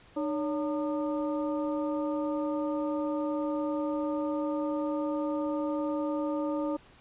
harmonic tone with a mistuned harmonic, 303.4 Hz, D#4, 44 cents flat, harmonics 1 / 2 / 3 / 4, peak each -30 / -33 / -40 / -42 dBFS, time 0.16-6.77 s, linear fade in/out 10 ms, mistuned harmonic 2, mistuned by -120 cents, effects pink hiss -57 dBFS RMS until 7 s + resampled to 8000 Hz

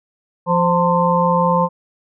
harmonic tone with a mistuned harmonic, 173.9 Hz, F3, 7 cents flat, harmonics 1 / 3 / 5 / 6, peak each -18 / -18 / -18 / -18 dBFS, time 0.46-1.69 s, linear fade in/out 50 ms, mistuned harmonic 5, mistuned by +55 cents, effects none

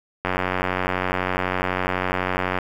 click train, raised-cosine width 0.5 ms, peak -7 dBFS, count 216, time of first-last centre 0.25-2.587 s, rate 92 Hz, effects 7-bit

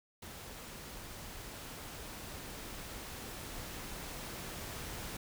pink noise with level ramp, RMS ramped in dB -48 to -43 dBFS, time 0.22-5.17 s, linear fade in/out 5 ms, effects none

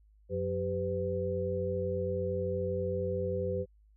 sine tone cluster, 92.5 / 180.7 / 391.2 / 504 Hz, F#2 / F#3 / G4 / B4, 0 / -41 / -4 / +35 cents, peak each -36 / -39 / -36 / -33 dBFS, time 0.29-3.66 s, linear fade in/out 50 ms, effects added 52 Hz sine -59 dBFS peak until 3.96 s

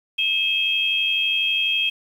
sine tone cluster, 2505 / 2597 / 3228 Hz, D#7 / E7 / G#7, +11 / -26 / -50 cents, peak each -30 / -22 / -21 dBFS, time 0.18-1.9 s, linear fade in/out 10 ms, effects 8-bit

